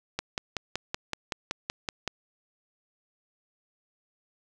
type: click train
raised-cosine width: 0.2 ms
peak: -12 dBFS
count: 11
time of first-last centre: 0.19-2.077 s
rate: 5.3 Hz
effects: none